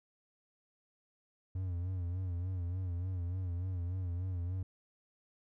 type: tone with vibrato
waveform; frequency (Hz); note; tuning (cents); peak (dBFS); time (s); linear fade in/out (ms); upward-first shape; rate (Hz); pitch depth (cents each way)
triangle; 90; F#2; -47; -32; 1.55-4.63; 5; sine; 3.4; 79
effects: none